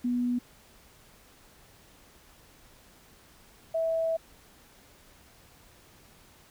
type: tone pair in turn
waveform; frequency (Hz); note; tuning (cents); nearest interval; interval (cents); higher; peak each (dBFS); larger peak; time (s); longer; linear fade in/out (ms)
sine; 244.6 / 653; B3 / E5; -16 / -17; octave + perfect fourth; 1699; second; -25; neither; 0.04-0.39 / 3.74-4.17; second; 10
effects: pink hiss -57 dBFS RMS until 6.5 s